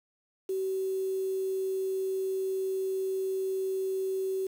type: tone with quantisation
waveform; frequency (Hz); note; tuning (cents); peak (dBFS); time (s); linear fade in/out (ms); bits
sine; 381; G4; -49; -28; 0.49-4.47; 5; 8
effects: none